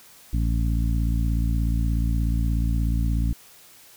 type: harmonic tone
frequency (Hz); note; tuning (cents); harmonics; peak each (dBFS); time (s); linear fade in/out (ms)
56.7; A#1; -47; 1 / 2 / 3 / 4 / 5; -21 / -27 / -31 / -33 / -35; 0.33-3.33; 5
effects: white hiss -50 dBFS RMS until 3.96 s